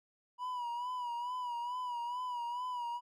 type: tone with vibrato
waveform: triangle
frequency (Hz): 975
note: B5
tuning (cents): -23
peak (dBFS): -34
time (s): 0.38-3.01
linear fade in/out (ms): 50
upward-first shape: sine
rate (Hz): 2.3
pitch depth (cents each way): 57
effects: none